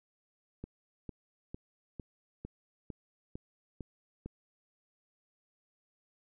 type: click train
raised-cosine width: 3 ms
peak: -28 dBFS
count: 9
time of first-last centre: 0.64-4.26 s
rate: 2.21 Hz
effects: none